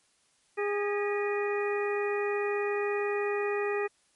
harmonic tone with a mistuned harmonic, 409.6 Hz, G#4, 24 cents flat, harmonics 1 / 2 / 3 / 4 / 5 / 6, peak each -28 / -38 / -38 / -45 / -37 / -39 dBFS, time 0.57-3.88 s, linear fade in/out 20 ms, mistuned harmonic 5, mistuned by -110 cents, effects white hiss -68 dBFS RMS until 4.15 s + MP3 48 kbps

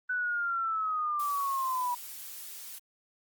sine linear sweep, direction down, 1501 to 966 Hz, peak -28 dBFS, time 0.09-1.95 s, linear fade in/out 10 ms
blue noise, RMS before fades -43 dBFS, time 1.19-2.79 s, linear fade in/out 10 ms
effects Opus 32 kbps

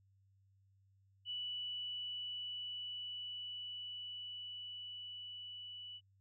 sine tone with level ramp, 2960 Hz, F#7, in tune, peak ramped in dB -39 to -47 dBFS, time 1.25-6.01 s, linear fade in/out 50 ms, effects added 97 Hz sine -68 dBFS peak until 6.2 s

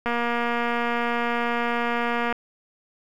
click train, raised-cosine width 0.5 ms, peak -11 dBFS, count 538, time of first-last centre 0.06-2.326 s, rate 237 Hz, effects 8-bit

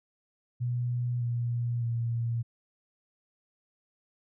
sine tone with pitch steps, 122 / 119.42 / 116.9 Hz, B2 / A#2 / A#2, -21 / +42 / +5 cents, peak -27 dBFS, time 0.6-2.43 s, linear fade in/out 20 ms, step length 610 ms, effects none

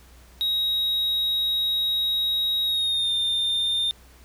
triangle tone with pitch glide, 3800 to 3618 Hz, A#7 to A7, +33 to +48 cents, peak -20 dBFS, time 0.41-3.91 s, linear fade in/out 0 ms, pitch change -85 cents, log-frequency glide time 2.64-3.13 s, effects added 61 Hz sine -49 dBFS peak until 4.24 s + pink hiss -54 dBFS RMS until 4.24 s

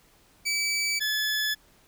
20% pulse tone pair in turn, 2300 / 1719.9 Hz, D7 / A6, -37 / -40 cents, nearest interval perfect fourth, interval 503 cents, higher first, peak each -20 dBFS, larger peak neither, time 0.45-1 / 1-1.55 s, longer neither, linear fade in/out 20 ms, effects pink hiss -60 dBFS RMS until 1.87 s

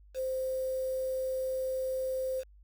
sine tone with quantisation, 521 Hz, C5, 7 cents flat, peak -30 dBFS, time 0.14-2.44 s, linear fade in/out 50 ms, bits 8, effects added 50 Hz sine -54 dBFS peak until 2.63 s

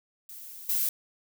violet noise with level steps, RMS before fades -44 / -27 dBFS, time 0.29-0.89 s, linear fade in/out 2 ms, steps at 0.69 s, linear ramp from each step 5 ms, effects none

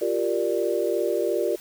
sine chord, G minor seventh, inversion third, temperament equal with one note detuned, 349.2 / 392 / 466.2 / 589 Hz, F4 / G4 / Bb4 / D5, 0 / 0 / 0 / +5 cents, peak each -27 dBFS, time 0.01-1.56 s, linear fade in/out 10 ms, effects white hiss -46 dBFS RMS until 1.6 s

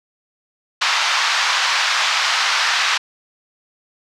pink band-pass noise, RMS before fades -18 dBFS, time 0.81-2.98 s, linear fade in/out 10 ms, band 970 to 5500 Hz, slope 24 dB/octave, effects none

